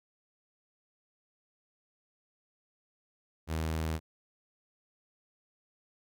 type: tone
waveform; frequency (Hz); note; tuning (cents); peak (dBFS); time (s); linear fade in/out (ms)
sawtooth; 79.8; D#2; +44; -27; 3.47-4; 50
effects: none